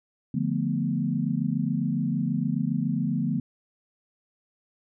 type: chord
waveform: sine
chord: B half-diminished seventh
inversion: first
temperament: equal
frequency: 146.83 / 174.61 / 220 / 246.9 Hz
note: D3 / F3 / A3 / B3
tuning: 0 / 0 / 0 / 0 cents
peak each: -29 dBFS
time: 0.34-3.4 s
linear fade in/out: 5 ms
effects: none